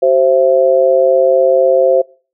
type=tone with amplitude modulation; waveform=sine; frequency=526 Hz; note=C5; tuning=9 cents sharp; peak=-3 dBFS; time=0.02-2.02 s; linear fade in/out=10 ms; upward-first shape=sine; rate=144 Hz; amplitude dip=95%; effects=noise-tail reverb RT60 0.4 s tail -24 dB re dry